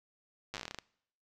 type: slowing click train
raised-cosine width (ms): 0.2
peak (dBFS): -22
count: 13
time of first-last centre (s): 0.54-0.787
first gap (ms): 8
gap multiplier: 1.16
effects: noise-tail reverb RT60 0.7 s tail -24 dB re dry